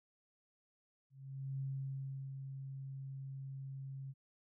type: tone with ADSR envelope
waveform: sine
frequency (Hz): 135.4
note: C#3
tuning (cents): -40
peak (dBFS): -37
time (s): 1.1-4.14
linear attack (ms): 500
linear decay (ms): 720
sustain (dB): -6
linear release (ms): 38
effects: none